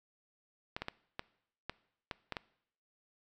clicks, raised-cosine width 0.3 ms, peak -21 dBFS, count 8, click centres 0.765 / 0.82 / 0.884 / 1.194 / 1.696 / 2.112 / 2.323 / 2.368 s, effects noise-tail reverb RT60 0.7 s tail -21 dB re dry

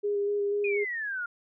sine tone with vibrato, 407.6 Hz, G#4, 32 cents flat, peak -25 dBFS, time 0.03-0.85 s, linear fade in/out 20 ms, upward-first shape square, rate 4.1 Hz, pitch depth 13 cents each way
sine exponential sweep, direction down, 2500 to 1391 Hz, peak -30 dBFS, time 0.64-1.26 s, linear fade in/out 5 ms
effects none

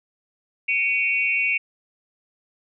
sine tone cluster, 2252 / 2478 / 2711 Hz, C#7 / D#7 / E7, +27 / -8 / +48 cents, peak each -22 / -25 / -24 dBFS, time 0.68-1.58 s, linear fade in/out 10 ms, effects none

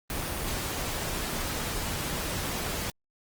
pink noise, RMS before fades -32 dBFS, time 0.1-2.9 s, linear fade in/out 0 ms, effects Opus 24 kbps

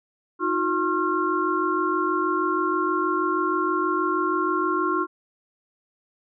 sine tone cluster, 316.8 / 363.1 / 1075 / 1377 Hz, D#4 / F#4 / C6 / F6, +31 / -33 / +47 / -25 cents, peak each -27 / -26 / -25 / -27 dBFS, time 0.39-5.07 s, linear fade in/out 50 ms, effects none

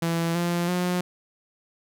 sawtooth tone with pitch steps, 167.1 / 172.99 / 179.09 Hz, E3 / F3 / F3, +24 / -16 / +44 cents, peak -19 dBFS, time 0.02-1.01 s, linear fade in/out 5 ms, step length 330 ms, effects none

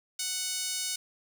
5% pulse tone with high-pass filter, 740 Hz, F#5, in tune, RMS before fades -33 dBFS, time 0.19-0.96 s, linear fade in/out 5 ms, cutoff 2900 Hz, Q 0.57, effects none

